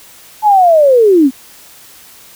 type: linear sweep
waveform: sine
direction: down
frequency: 872 to 246.9 Hz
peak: -4 dBFS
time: 0.42-1.31 s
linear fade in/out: 50 ms
effects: white hiss -39 dBFS RMS until 2.35 s